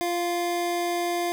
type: tone pair together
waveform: square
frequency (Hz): 346.7 / 698.5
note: F4 / F5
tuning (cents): -13 / 0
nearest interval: octave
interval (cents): 1213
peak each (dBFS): -28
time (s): 0.01-1.32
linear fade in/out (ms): 0
effects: none